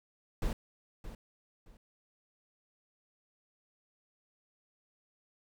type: noise with echo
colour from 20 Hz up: brown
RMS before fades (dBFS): -32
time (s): 0.42-0.53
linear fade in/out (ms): 2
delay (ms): 620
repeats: 2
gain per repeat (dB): -12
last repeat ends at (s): 1.77
effects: none